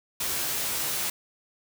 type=noise with comb filter; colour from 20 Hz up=white; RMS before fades=-29 dBFS; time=0.2-1.1 s; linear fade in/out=5 ms; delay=14 ms; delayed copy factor=+0.95; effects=none